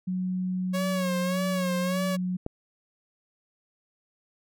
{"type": "tone with pitch glide", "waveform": "sine", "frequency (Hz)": [184, 182.2], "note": ["F#3", "F#3"], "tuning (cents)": [-9, -26], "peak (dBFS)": -26, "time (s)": [0.07, 2.37], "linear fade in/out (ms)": 10, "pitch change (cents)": -17, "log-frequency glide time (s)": [1, 1.2]}
{"type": "tone with vibrato", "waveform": "sawtooth", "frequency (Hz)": 550, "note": "C#5", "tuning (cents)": -14, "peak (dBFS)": -25, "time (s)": [0.73, 2.17], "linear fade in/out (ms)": 20, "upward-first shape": "sine", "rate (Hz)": 1.7, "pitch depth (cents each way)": 73}
{"type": "click", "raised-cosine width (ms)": 2, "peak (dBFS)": -18, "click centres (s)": 2.464}
{"effects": []}